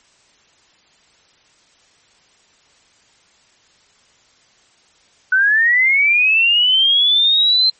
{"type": "linear sweep", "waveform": "sine", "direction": "up", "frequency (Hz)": [1487, 4133], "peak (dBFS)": -10, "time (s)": [5.32, 7.7], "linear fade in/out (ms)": 5, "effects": ["white hiss -54 dBFS RMS until 7.79 s", "MP3 32 kbps"]}